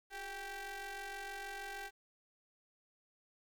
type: ring-modulated tone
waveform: sawtooth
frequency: 385.6 Hz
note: G4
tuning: 28 cents flat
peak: -36 dBFS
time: 0.1-1.91 s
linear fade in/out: 50 ms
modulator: 1180 Hz
effects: 12-bit